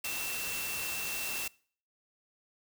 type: tone in noise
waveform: sine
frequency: 2690 Hz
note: E7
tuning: 34 cents sharp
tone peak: -38 dBFS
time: 0.04-1.48 s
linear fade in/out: 5 ms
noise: white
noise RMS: -37 dBFS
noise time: 0.04-1.48 s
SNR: -4 dB
effects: noise-tail reverb RT60 0.5 s tail -24 dB re dry